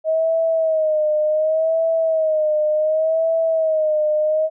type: tone with vibrato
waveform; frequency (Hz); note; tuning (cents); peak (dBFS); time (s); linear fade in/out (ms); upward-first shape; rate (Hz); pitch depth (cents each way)
sine; 631; D#5; +24; -15; 0.04-4.5; 50; sine; 0.68; 63
effects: none